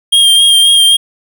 square tone with vibrato, 3215 Hz, G7, 43 cents sharp, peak -5 dBFS, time 0.12-0.97 s, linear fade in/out 10 ms, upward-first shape sine, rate 3.8 Hz, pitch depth 24 cents each way, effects none

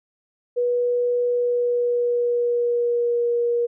sine tone with pitch glide, 486.8 to 475.4 Hz, B4 to A#4, -25 to +34 cents, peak -18 dBFS, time 0.56-3.67 s, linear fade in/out 20 ms, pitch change -41 cents, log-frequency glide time 1.26-3.28 s, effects none

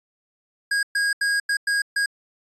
square tone bursts at uneven times, 1636 Hz, G#6, 26 cents flat, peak -20 dBFS, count 6, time 0.71-0.83 / 0.95-1.13 / 1.21-1.4 / 1.49-1.57 / 1.67-1.82 / 1.96-2.06 s, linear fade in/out 5 ms, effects resampled to 24000 Hz

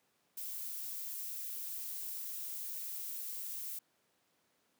violet noise, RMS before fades -42 dBFS, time 0.37-3.79 s, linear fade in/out 5 ms, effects pink hiss -75 dBFS RMS until 4.79 s + high-pass 200 Hz 12 dB/octave

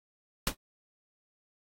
pink noise with exponential decay, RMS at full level -22 dBFS, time 0.47-0.55 s, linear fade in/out 2 ms, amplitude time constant 17 ms, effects AAC 48 kbps

